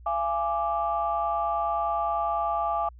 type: chord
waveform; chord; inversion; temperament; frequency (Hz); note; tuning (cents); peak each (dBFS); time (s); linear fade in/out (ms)
sine; D diminished; first; equal with one note detuned; 680.9 / 830.6 / 1174.7; F5 / Ab5 / D6; -44 / 0 / 0; -28; 0.06-2.89; 5
effects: tanh soft clip ceiling -15 dBFS + added 60 Hz sine -45 dBFS peak until 2.99 s